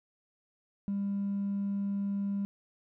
sine tone with hard clipping, 199.6 Hz, G3, 32 cents sharp, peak -30 dBFS, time 0.88-2.45 s, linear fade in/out 0 ms, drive 1 dB, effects none

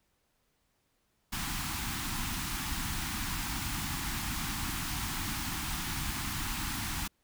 pink band-stop noise, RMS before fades -35 dBFS, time 1.32-7.08 s, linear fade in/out 10 ms, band 320 to 790 Hz, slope 48 dB/octave, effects pink hiss -75 dBFS RMS until 7.23 s

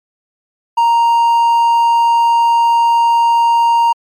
triangle tone, 932.3 Hz, A#5, in tune, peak -6 dBFS, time 0.77-3.93 s, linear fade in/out 10 ms, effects MP3 64 kbps

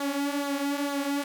sawtooth tone with flanger, 282.9 Hz, C#4, 35 cents sharp, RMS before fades -29 dBFS, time 0-1.24 s, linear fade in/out 5 ms, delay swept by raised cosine 0.36 to 5.36 ms, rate 2.2 Hz, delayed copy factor -0.6, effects none

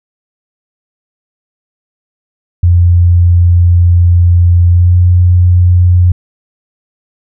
sine tone with pitch glide, 87.31 to 89.2 Hz, F2 to F2, 0 to +37 cents, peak -3 dBFS, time 2.63-6.12 s, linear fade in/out 5 ms, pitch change +37 cents, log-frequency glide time 4.7-4.96 s, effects none

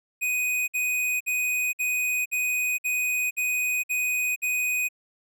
square tone bursts, 2494 Hz, D#7, 3 cents sharp, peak -24 dBFS, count 9, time 0.21-4.888 s, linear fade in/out 20 ms, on 470 ms, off 56 ms, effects none

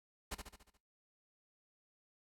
pink noise with echo, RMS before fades -41 dBFS, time 0.31-0.35 s, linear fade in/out 10 ms, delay 71 ms, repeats 6, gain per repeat -5 dB, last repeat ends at 0.776 s, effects noise-tail reverb RT60 0.2 s tail -17 dB re dry + low-pass 12000 Hz 12 dB/octave

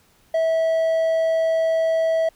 triangle tone, 650 Hz, E5, 24 cents flat, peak -15 dBFS, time 0.34-2.29 s, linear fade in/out 5 ms, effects pink hiss -58 dBFS RMS until 2.35 s

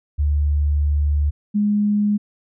sine tone pair in turn, 73.3 / 207.3 Hz, D2 / G#3, -3 / -3 cents, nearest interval octave + tritone, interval 1800 cents, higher second, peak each -15 dBFS, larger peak neither, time 0.18-1.31 / 1.54-2.18 s, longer first, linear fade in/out 20 ms, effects none

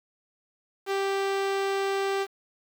sawtooth tone, 392 Hz, G4, in tune, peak -21 dBFS, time 0.86-2.27 s, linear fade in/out 50 ms, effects low-pass 5000 Hz 12 dB/octave + 8-bit

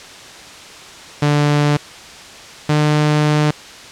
sawtooth tone pair in turn, 146.83 / 150.44 Hz, D3 / D3, 0 / +42 cents, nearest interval unison, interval 42 cents, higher second, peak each -8 dBFS, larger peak neither, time 1.22-1.77 / 2.69-3.51 s, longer second, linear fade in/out 5 ms, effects white hiss -36 dBFS RMS until 3.91 s + low-pass 6000 Hz 12 dB/octave

